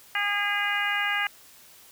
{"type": "harmonic tone", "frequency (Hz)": 408.2, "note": "G#4", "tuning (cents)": -30, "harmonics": [2, 3, 4, 5, 6, 7], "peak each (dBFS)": [-33, -33, -28, -29, -33, -33], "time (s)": [0.15, 1.27], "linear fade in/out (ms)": 2, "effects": ["white hiss -52 dBFS RMS until 1.91 s"]}